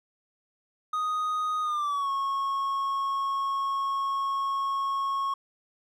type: tone with pitch glide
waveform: triangle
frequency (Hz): 1244.5 to 1096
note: D#6 to C#6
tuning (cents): 0 to -20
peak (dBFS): -24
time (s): 0.93-5.34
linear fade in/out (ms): 5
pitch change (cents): -220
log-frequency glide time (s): 1.62-2.1
effects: none